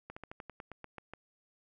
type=slowing click train; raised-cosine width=0.5 ms; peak=-29 dBFS; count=11; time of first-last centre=0.1-1.136 s; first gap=65 ms; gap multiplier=1.1; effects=none